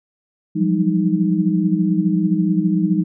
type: tone cluster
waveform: sine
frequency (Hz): 172.3 / 184.1 / 199.3 / 311.7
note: F3 / F#3 / G3 / D#4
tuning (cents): -23 / -8 / +29 / +3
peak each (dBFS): -20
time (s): 0.55-3.04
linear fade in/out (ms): 20
effects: none